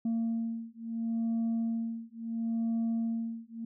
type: beating tone pair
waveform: sine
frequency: 228.1 / 228.83 Hz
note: A#3 / A#3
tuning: -37 / -32 cents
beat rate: 0.73 Hz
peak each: -31 dBFS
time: 0.05-3.65 s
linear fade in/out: 5 ms
effects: tanh soft clip ceiling -26 dBFS